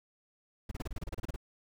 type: noise bursts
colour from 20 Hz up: brown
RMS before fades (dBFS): -36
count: 13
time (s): 0.69-1.362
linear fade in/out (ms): 5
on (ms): 24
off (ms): 30
effects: none